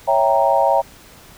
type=chord; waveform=sine; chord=C# diminished seventh; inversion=none; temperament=equal; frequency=554.4 / 659.3 / 784 / 932.3 Hz; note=C#5 / E5 / G5 / Bb5; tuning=0 / 0 / 0 / 0 cents; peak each=-18 dBFS; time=0.07-0.82 s; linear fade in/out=20 ms; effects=pink hiss -44 dBFS RMS until 1.37 s